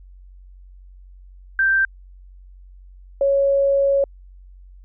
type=tone pair in turn; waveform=sine; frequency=1568 / 554.4 Hz; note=G6 / C#5; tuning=0 / 0 cents; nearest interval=octave + tritone; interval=1800 cents; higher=first; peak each=-14 dBFS; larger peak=neither; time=1.59-1.85 / 3.21-4.04 s; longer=second; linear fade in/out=2 ms; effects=added 46 Hz sine -41 dBFS peak until 4.84 s